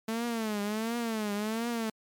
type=tone with vibrato; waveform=sawtooth; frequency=220 Hz; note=A3; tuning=in tune; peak=-26 dBFS; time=0.08-1.9 s; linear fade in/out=5 ms; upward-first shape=triangle; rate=1.4 Hz; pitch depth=150 cents each way; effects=MP3 96 kbps